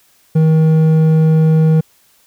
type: tone with hard clipping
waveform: sine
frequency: 158.6 Hz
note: D#3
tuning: 33 cents sharp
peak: -9 dBFS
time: 0.35-1.81 s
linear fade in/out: 10 ms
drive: 6 dB
effects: white hiss -53 dBFS RMS until 2.26 s